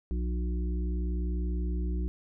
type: harmonic tone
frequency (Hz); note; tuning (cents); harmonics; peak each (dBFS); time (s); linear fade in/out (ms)
60.4; B1; -38; 1 / 3 / 5 / 6; -28 / -38 / -42 / -44; 0.11-2.08; 0
effects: none